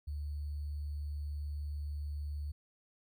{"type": "tone with sample-and-hold", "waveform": "sine", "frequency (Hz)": 73.42, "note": "D2", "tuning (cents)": 0, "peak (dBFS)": -36, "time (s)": [0.07, 2.52], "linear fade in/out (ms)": 10, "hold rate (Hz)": 4410, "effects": []}